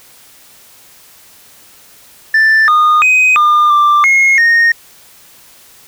sine tone with pitch steps, 1768 / 1226 / 2512 / 1205 / 1181 / 2157 / 1852 Hz, A6 / D#6 / D#7 / D6 / D6 / C#7 / A#6, +8 / -26 / +16 / +44 / +9 / -48 / -12 cents, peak -3 dBFS, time 2.34-4.72 s, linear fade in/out 5 ms, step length 340 ms, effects tanh soft clip ceiling -5 dBFS + white hiss -42 dBFS RMS until 5.87 s

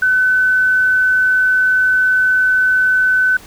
sine tone, 1511 Hz, F#6, 36 cents sharp, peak -10 dBFS, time 0.02-3.37 s, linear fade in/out 5 ms, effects pink hiss -40 dBFS RMS until 3.46 s

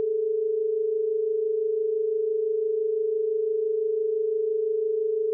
sine tone pair together, 414.1 / 440 Hz, G#4 / A4, -5 / 0 cents, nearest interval minor second, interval 105 cents, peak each -30 / -23 dBFS, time 0-5.33 s, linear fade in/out 0 ms, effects none

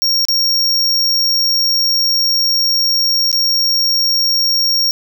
square tone with dropouts, 5560 Hz, F8, 9 cents flat, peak -12 dBFS, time 0.02-4.91 s, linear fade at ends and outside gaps 0 ms, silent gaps 0.252-0.285 / 3.316-3.328 s, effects none

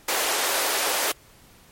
pink high-pass noise, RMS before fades -24 dBFS, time 0.08-1.12 s, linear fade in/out 5 ms, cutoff 410 Hz, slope 24 dB/octave, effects pink hiss -53 dBFS RMS until 1.71 s + MP3 64 kbps

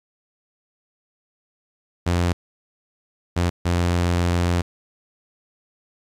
sawtooth tone bursts at uneven times, 87.31 Hz, F2, in tune, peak -14 dBFS, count 3, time 2.06-2.33 / 3.36-3.5 / 3.65-4.62 s, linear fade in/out 10 ms, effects low-pass 9000 Hz 12 dB/octave + 9-bit

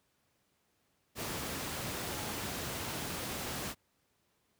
sine tone in noise, 844 Hz, G#5, 28 cents sharp, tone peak -49 dBFS, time 2.07-2.37 s, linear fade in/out 50 ms, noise pink, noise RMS -38 dBFS, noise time 1.15-3.75 s, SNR -14 dB, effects pink hiss -75 dBFS RMS until 4.59 s + high-pass 80 Hz 12 dB/octave

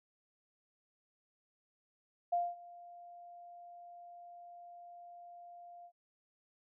sine tone with ADSR envelope, 698.5 Hz, F5, in tune, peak -28 dBFS, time 2.32-5.92 s, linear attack 11 ms, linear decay 220 ms, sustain -22 dB, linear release 69 ms, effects none

